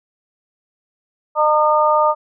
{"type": "harmonic tone", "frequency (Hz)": 304.1, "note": "D#4", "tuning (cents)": -40, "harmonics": [2, 3, 4], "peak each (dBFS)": [-16, -16, -16], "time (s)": [1.35, 2.15], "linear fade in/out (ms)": 50, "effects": []}